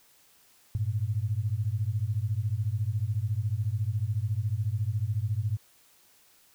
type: beating tone pair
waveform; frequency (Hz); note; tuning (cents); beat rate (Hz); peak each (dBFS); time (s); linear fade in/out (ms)
sine; 99.5 / 113.5; G2 / A#2; +26 / -46; 14; -29; 0.75-5.57; 0
effects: white hiss -61 dBFS RMS until 6.54 s